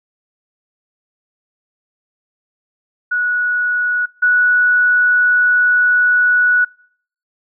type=tone pair in turn; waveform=sine; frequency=1465 / 1471.4 Hz; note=F#6 / F#6; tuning=-18 / -10 cents; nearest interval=unison; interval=8 cents; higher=second; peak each=-14 / -9 dBFS; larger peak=second; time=3.11-4.06 / 4.22-6.65 s; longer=second; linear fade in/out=10 ms; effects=noise-tail reverb RT60 0.6 s tail -26 dB re dry